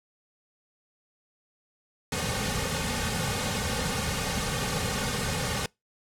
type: noise with comb filter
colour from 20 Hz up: pink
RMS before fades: -29 dBFS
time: 2.12-5.66 s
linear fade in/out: 2 ms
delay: 3 ms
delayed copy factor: -0.95
effects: noise-tail reverb RT60 0.2 s tail -25 dB re dry + low-pass 10000 Hz 12 dB/octave